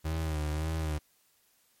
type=tone with vibrato; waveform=35% pulse; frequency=77.78 Hz; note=D#2; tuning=in tune; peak=-28 dBFS; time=0.04-0.99 s; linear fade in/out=20 ms; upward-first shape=sine; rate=1.8 Hz; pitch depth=57 cents each way; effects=white hiss -68 dBFS RMS until 1.8 s + MP3 64 kbps